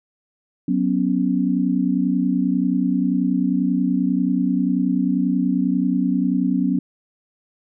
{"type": "chord", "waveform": "sine", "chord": "F# suspended fourth", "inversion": "none", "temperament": "equal", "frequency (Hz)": [185, 246.9, 277.2], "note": ["F#3", "B3", "C#4"], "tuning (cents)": [0, 0, 0], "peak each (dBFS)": -21, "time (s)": [0.68, 6.79], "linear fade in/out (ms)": 5, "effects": []}